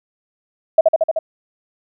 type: tone with echo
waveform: sine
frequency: 642 Hz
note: E5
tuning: 46 cents flat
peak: -5 dBFS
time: 0.78-0.81 s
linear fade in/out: 5 ms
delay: 76 ms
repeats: 5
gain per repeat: -2 dB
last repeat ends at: 1.19 s
effects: none